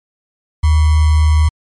sine tone with sample-and-hold, 77.2 Hz, D#2, 13 cents flat, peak -7 dBFS, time 0.63-1.49 s, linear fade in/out 10 ms, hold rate 1050 Hz, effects MP3 48 kbps

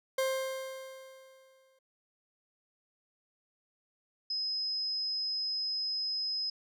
40% pulse tone with exponential decay, 528 Hz, C5, 16 cents sharp, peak -26 dBFS, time 0.18-1.79 s, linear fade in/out 5 ms, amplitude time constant 350 ms
sine tone, 5080 Hz, D#8, 35 cents sharp, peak -31 dBFS, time 4.3-6.5 s, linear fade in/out 5 ms
effects none

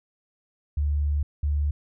sine tone pair in turn, 73.1 / 73.1 Hz, D2 / D2, -7 / -7 cents, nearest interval unison, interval 0 cents, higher neither, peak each -21 dBFS, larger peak neither, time 0.77-1.23 / 1.43-1.71 s, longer first, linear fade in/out 5 ms, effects none

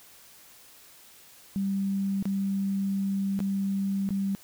sine tone with dropouts, 196 Hz, G3, in tune, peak -25 dBFS, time 1.56-4.35 s, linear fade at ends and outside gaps 0 ms, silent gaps 2.226-2.255 / 3.391-3.403 / 4.09-4.106 s, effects white hiss -53 dBFS RMS until 4.43 s

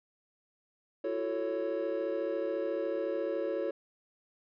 triangle chord, F# minor seventh, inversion third, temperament equal with one note detuned, 336 / 370 / 440 / 554.4 Hz, E4 / F#4 / A4 / C#5, +33 / 0 / 0 / 0 cents, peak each -35 / -36 / -34 / -32 dBFS, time 1.04-3.71 s, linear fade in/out 5 ms, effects tanh soft clip ceiling -19 dBFS + resampled to 11025 Hz

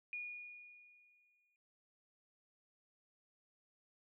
sine tone with exponential decay, 2444 Hz, D#7, 32 cents flat, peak -39 dBFS, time 0.13-1.56 s, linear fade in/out 1 ms, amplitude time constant 310 ms, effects noise-tail reverb RT60 0.1 s tail -25 dB re dry

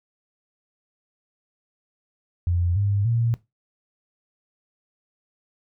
sine tone with pitch steps, 87.31 / 100.87 / 116.54 Hz, F2 / G2 / A#2, 0 / +50 / 0 cents, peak -19 dBFS, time 2.47-3.34 s, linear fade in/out 0 ms, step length 290 ms, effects noise-tail reverb RT60 0.2 s tail -18 dB re dry

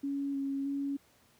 sine tone with vibrato, 277.2 Hz, C#4, in tune, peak -31 dBFS, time 0.03-0.97 s, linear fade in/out 10 ms, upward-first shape square, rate 1.6 Hz, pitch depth 14 cents each way, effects pink hiss -65 dBFS RMS until 1.39 s + high-pass 80 Hz 12 dB/octave

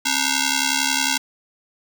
5% pulse ring-modulated tone, 603 Hz, D5, 46 cents sharp, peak -4 dBFS, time 0.05-1.18 s, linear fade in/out 10 ms, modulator 337 Hz, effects none

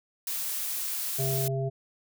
blue noise, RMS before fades -32 dBFS, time 0.27-1.48 s, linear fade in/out 2 ms
harmonic tone, 134 Hz, C3, 42 cents sharp, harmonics 1 / 3 / 5, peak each -28 / -33 / -35 dBFS, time 1.18-1.7 s, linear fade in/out 20 ms
effects none

